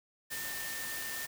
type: tone in noise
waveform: sine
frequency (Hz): 1804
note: A6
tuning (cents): +43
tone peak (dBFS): -41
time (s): 0.3-1.27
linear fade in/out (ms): 20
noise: white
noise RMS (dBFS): -40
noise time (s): 0.3-1.27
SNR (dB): -4
effects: none